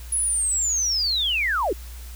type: linear sweep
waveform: sine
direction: down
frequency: 10548 to 308.5 Hz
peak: -20 dBFS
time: 0.12-1.73 s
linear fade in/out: 5 ms
effects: added 60 Hz sine -35 dBFS peak until 2.15 s + white hiss -46 dBFS RMS until 2.15 s